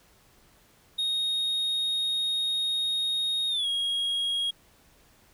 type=tone with pitch glide; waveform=triangle; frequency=3729 to 3284 Hz; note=A#7 to G#7; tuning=0 to -20 cents; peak=-24 dBFS; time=0.98-4.51 s; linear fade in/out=10 ms; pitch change=-220 cents; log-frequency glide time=3.49-3.67 s; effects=pink hiss -60 dBFS RMS until 5.33 s